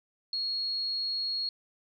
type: tone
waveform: sine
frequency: 4307 Hz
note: C8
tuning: 49 cents sharp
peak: -29 dBFS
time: 0.33-1.49 s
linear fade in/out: 2 ms
effects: none